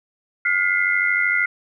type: tone cluster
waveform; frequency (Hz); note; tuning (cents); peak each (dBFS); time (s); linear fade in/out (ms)
sine; 1425 / 2020 / 2113; F6 / B6 / C7; +34 / +39 / +16; -21; 0.45-1.46; 5
effects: none